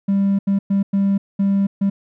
triangle tone bursts at uneven times, 197.5 Hz, G3, 13 cents sharp, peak -11 dBFS, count 6, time 0.08-0.39 / 0.47-0.59 / 0.7-0.83 / 0.93-1.18 / 1.39-1.67 / 1.81-1.9 s, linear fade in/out 10 ms, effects tanh soft clip ceiling -9 dBFS

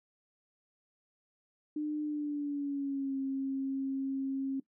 sine tone with pitch glide, 301 to 269.7 Hz, D4 to C#4, +43 to -47 cents, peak -31 dBFS, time 1.76-4.6 s, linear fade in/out 5 ms, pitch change -190 cents, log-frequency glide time 2.03-3.17 s, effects noise-tail reverb RT60 0.1 s tail -18 dB re dry

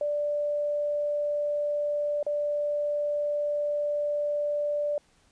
sine tone with dropouts, 587.3 Hz, D5, in tune, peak -25 dBFS, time 0.01-4.98 s, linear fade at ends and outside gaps 2 ms, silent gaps 2.229-2.265 s, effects pink hiss -64 dBFS RMS until 5.31 s + resampled to 22050 Hz

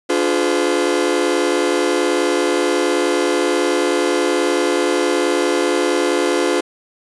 40% pulse chord, D diminished seventh, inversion none, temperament just, 293.7 / 352.4 / 422.9 / 507.5 Hz, D4 / F4 / Ab4 / Cb5, 0 / +16 / +31 / +47 cents, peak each -21 / -18 / -21 / -20 dBFS, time 0.09-6.61 s, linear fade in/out 10 ms, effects resampled to 24000 Hz

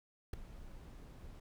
brown noise with ADSR envelope, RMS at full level -32 dBFS, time 0.33-1.4 s, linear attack 6 ms, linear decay 4 ms, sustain -19 dB, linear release 6 ms, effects none

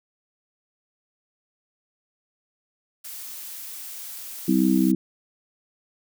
blue noise, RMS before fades -37 dBFS, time 3.04-4.92 s, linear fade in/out 10 ms
harmonic tone, 64.1 Hz, C2, 35 cents flat, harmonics 3 / 4 / 5, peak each -21 / -21 / -21 dBFS, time 4.48-4.95 s, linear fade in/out 5 ms
effects none

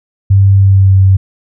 sine tone with pitch glide, 98 to 95.76 Hz, G2 to G2, 0 to -40 cents, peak -3 dBFS, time 0.3-1.17 s, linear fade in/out 10 ms, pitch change -40 cents, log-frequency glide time 0.55-0.97 s, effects none

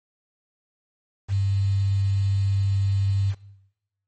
sine tone with quantisation, 98.5 Hz, G2, 9 cents sharp, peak -19 dBFS, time 1.28-3.35 s, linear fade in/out 50 ms, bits 7, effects noise-tail reverb RT60 0.9 s tail -20 dB re dry + MP3 32 kbps

